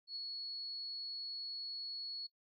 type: tone with ADSR envelope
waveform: sine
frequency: 4370 Hz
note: C#8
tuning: 26 cents flat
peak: -39 dBFS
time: 0.07-2.27 s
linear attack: 89 ms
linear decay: 12 ms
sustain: -2 dB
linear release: 11 ms
effects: noise-tail reverb RT60 0.1 s tail -22 dB re dry + MP3 64 kbps